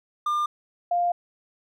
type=tone pair in turn; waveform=triangle / sine; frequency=1200 / 700.6 Hz; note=D6 / F5; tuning=+37 / +5 cents; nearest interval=major sixth; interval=932 cents; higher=first; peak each=-20 dBFS; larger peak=neither; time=0.26-0.46 / 0.91-1.12 s; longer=second; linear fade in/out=5 ms; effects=none